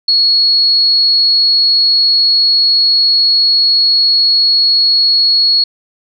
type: tone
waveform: sine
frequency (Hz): 4341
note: C#8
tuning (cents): -37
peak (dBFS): -7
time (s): 0.08-5.64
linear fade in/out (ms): 5
effects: none